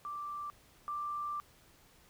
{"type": "tone pair in turn", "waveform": "sine", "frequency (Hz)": [1174.7, 1179.4], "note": ["D6", "D6"], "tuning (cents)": [0, 7], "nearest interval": "unison", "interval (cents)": 7, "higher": "second", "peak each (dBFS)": [-38, -35], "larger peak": "second", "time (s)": [[0.05, 0.5], [0.88, 1.4]], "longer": "second", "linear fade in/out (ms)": 0, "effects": ["pink hiss -63 dBFS RMS until 2.09 s"]}